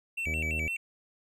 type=tone with vibrato; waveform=triangle; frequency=2489 Hz; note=D#7; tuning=in tune; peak=-29 dBFS; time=0.17-0.77 s; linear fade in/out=10 ms; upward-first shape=square; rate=5.9 Hz; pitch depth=140 cents each way
type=harmonic tone; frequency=79 Hz; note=D#2; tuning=27 cents sharp; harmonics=1 / 2 / 3 / 4 / 5 / 6 / 7 / 8 / 9; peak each=-33 / -42 / -42 / -46 / -46 / -50 / -49 / -52 / -56 dBFS; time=0.26-0.68 s; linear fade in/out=5 ms
effects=none